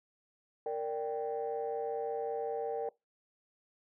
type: chord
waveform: sine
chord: G minor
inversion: first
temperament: equal with one note detuned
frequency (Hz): 461.9 / 587.3 / 784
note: Bb4 / D5 / G5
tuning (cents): -16 / 0 / 0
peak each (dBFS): -34 / -39 / -38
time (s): 0.66-2.89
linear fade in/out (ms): 2
effects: noise-tail reverb RT60 0.2 s tail -22 dB re dry + tanh soft clip ceiling -26 dBFS